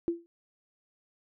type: tone with exponential decay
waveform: sine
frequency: 339.2 Hz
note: E4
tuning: 50 cents sharp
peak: -22 dBFS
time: 0.08-0.26 s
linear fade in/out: 0 ms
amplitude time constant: 38 ms
effects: none